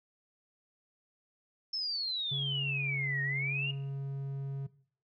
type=exponential two-way sweep; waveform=sine; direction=down then up; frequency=5340 to 1843 to 2870 Hz; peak=-32 dBFS; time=1.73-3.71 s; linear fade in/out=5 ms; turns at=3.22 s
type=tone with pitch glide; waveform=triangle; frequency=138.59 to 137.55 Hz; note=C#3 to C#3; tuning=0 to -13 cents; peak=-32 dBFS; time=2.31-4.67 s; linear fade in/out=10 ms; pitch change=-13 cents; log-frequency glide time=2.72-4.37 s
effects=noise-tail reverb RT60 0.5 s tail -17 dB re dry

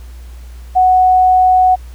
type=tone; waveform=sine; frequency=740 Hz; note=F#5; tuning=in tune; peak=-6 dBFS; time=0.75-1.76 s; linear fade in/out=20 ms; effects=added 60 Hz sine -29 dBFS peak until 1.94 s + pink hiss -46 dBFS RMS until 1.94 s

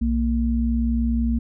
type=tone pair together; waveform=sine; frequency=61.74 / 231.4 Hz; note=B1 / A#3; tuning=0 / -13 cents; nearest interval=octave + major seventh; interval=2287 cents; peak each=-21 dBFS; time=0.01-1.39 s; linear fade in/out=10 ms; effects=none

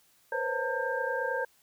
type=tone cluster; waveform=sine; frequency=479.8 / 513 / 542 / 909 / 1590 Hz; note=A#4 / C5 / C#5 / A#5 / G6; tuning=+50 / -34 / -39 / -44 / +24 cents; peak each=-37 / -34 / -36 / -35 / -33 dBFS; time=0.32-1.45 s; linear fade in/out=5 ms; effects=white hiss -65 dBFS RMS until 1.62 s

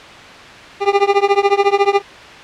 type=tone with tremolo; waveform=25% pulse; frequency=400.8 Hz; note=G4; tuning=38 cents sharp; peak=-3 dBFS; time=0.8-2.02 s; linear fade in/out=50 ms; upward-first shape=triangle; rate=14 Hz; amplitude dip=100%; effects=white hiss -35 dBFS RMS until 2.43 s + low-pass 3000 Hz 12 dB/octave

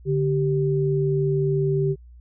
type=tone pair together; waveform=sine; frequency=145.5 / 388.4 Hz; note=D3 / G4; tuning=-16 / -16 cents; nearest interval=octave + perfect fourth; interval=1700 cents; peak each=-21 / -22 dBFS; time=0.05-1.96 s; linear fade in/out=50 ms; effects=added 60 Hz sine -43 dBFS peak until 2.2 s

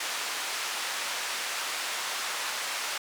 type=band-pass noise; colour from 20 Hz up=pink; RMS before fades=-33 dBFS; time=0-2.98 s; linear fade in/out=5 ms; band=1000 to 8600 Hz; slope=12 dB/octave; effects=none

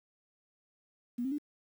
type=tone with pitch steps; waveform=sine; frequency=241.6 / 266.5 / 294 Hz; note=B3 / C4 / D4; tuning=-38 / +32 / +2 cents; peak=-31 dBFS; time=1.18-1.384 s; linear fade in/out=10 ms; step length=68 ms; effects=10-bit

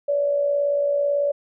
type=tone with amplitude modulation; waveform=sine; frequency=573 Hz; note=D5; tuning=43 cents flat; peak=-16 dBFS; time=0.08-1.32 s; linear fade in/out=10 ms; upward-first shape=sine; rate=58.1 Hz; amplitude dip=45%; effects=none

